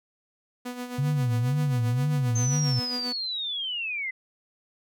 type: tone with tremolo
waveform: sawtooth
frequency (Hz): 246.9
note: B3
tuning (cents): 0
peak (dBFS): -27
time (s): 0.65-3.13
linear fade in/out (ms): 10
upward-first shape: sine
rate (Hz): 7.5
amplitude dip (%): 60
type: tone with vibrato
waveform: sine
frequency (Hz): 130.81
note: C3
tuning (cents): 0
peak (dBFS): -22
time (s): 0.98-2.8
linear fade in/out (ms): 10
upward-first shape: sine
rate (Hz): 2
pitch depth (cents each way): 240
type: linear sweep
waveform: sine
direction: down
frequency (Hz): 6330 to 2005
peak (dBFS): -28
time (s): 2.35-4.11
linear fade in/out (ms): 10
effects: none